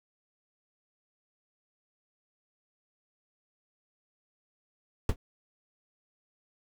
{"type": "noise with exponential decay", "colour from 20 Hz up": "brown", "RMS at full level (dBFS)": -18, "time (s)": [5.09, 5.16], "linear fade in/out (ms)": 2, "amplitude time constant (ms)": 15, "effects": []}